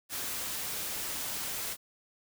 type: noise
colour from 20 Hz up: white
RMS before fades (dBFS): -36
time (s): 0.09-1.77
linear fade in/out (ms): 50
effects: none